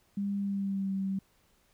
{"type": "tone with pitch glide", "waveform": "sine", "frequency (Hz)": [200.3, 193.25], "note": ["G3", "G3"], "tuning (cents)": [38, -24], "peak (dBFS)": -29, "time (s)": [0.17, 1.19], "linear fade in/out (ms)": 5, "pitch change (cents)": -62, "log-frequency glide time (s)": [0.38, 0.93], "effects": ["pink hiss -68 dBFS RMS until 1.73 s"]}